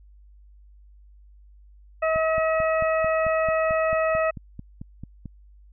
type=harmonic tone; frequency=640 Hz; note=D#5; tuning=49 cents sharp; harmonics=1 / 2 / 3 / 4; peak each=-21 / -27 / -31 / -33 dBFS; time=2.02-4.31 s; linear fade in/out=10 ms
type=click train; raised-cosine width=5 ms; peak=-23 dBFS; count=15; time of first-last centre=2.16-5.257 s; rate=4.52 Hz
effects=added 50 Hz sine -48 dBFS peak until 5.72 s